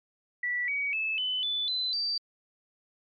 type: tone with pitch steps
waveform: sine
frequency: 1957 / 2261 / 2612 / 3018 / 3487 / 4029 / 4655 Hz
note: B6 / C#7 / E7 / F#7 / A7 / B7 / D8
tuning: -16 / +34 / -17 / +34 / -16 / +34 / -16 cents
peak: -27 dBFS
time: 0.43-2.18 s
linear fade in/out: 5 ms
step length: 250 ms
effects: MP3 48 kbps